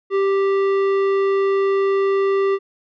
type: tone with tanh clipping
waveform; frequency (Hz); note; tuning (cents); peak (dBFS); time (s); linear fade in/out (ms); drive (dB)
sine; 392; G4; 0; -17; 0.1-2.59; 50; 13
effects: none